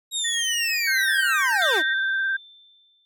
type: linear sweep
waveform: 25% pulse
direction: down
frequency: 3812 to 272.2 Hz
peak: -19 dBFS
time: 0.11-1.83 s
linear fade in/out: 50 ms
type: tone with tremolo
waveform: sine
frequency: 1860 Hz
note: A#6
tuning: 4 cents flat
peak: -26 dBFS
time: 0.24-1.94 s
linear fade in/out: 10 ms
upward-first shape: sine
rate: 8.5 Hz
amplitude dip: 40%
type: tone with vibrato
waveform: sine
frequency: 1568 Hz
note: G6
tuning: in tune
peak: -21 dBFS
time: 0.87-2.37 s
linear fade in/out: 10 ms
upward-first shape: sine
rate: 19 Hz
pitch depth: 26 cents each way
type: tone with exponential decay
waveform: sine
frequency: 3551 Hz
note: A7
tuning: 15 cents sharp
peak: -22 dBFS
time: 1.62-3.05 s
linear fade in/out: 0 ms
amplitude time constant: 310 ms
effects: none